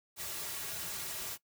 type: noise with comb filter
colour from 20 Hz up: white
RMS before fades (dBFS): -40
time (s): 0.16-1.38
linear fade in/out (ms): 50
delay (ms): 3.9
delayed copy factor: -0.7
effects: noise-tail reverb RT60 0.1 s tail -19 dB re dry